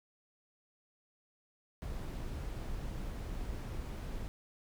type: noise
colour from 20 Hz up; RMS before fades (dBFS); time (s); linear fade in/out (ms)
brown; -40; 1.82-4.28; 0
effects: none